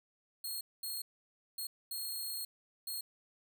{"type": "tone bursts at uneven times", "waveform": "10% pulse", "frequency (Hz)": 4268, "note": "C8", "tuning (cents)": 34, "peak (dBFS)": -31, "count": 5, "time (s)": [[0.44, 0.61], [0.83, 1.02], [1.58, 1.67], [1.91, 2.45], [2.87, 3.01]], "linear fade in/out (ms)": 5, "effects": []}